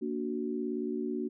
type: chord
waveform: sine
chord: Bb augmented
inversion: none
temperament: equal with one note detuned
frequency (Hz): 233.1 / 291 / 370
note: Bb3 / D4 / F#4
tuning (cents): 0 / -16 / 0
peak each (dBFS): -35 / -36 / -35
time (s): 0.01-1.29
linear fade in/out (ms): 20
effects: none